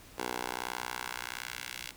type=tone with high-pass filter sweep; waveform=10% pulse; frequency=61.4 Hz; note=B1; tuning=9 cents flat; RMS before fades=-39 dBFS; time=0.18-1.91 s; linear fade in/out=5 ms; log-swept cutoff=490 to 2500 Hz; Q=1.1; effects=pink hiss -54 dBFS RMS until 1.96 s